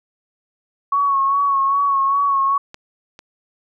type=tone with vibrato; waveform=sine; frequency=1108.7 Hz; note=C#6; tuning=in tune; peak=-14 dBFS; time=0.92-2.58 s; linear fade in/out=5 ms; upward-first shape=sine; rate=2.5 Hz; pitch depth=35 cents each way
type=clicks; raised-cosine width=0.2 ms; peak=-18 / -22 dBFS; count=2; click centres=2.744 / 3.191 s
effects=none